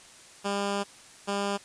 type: tone pair in turn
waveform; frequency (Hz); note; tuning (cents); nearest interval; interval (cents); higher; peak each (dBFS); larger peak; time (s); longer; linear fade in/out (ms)
10% pulse; 200.6 / 200.6; G3 / G3; +40 / +40; unison; 0; neither; -19; neither; 0.44-0.84 / 1.27-1.58; first; 20
effects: white hiss -51 dBFS RMS until 1.64 s + resampled to 22050 Hz